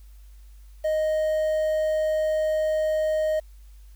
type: tone with quantisation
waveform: triangle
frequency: 622.3 Hz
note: D#5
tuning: in tune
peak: -19 dBFS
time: 0.84-3.4 s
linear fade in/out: 10 ms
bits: 8
effects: added 50 Hz sine -44 dBFS peak until 3.95 s + white hiss -63 dBFS RMS until 3.95 s